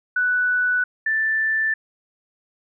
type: tone pair in turn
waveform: sine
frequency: 1485 / 1766 Hz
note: F#6 / A6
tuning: +6 / +6 cents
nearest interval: minor third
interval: 300 cents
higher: second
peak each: -17 / -18 dBFS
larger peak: first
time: 0.16-0.84 / 1.06-1.74 s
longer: neither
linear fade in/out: 5 ms
effects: none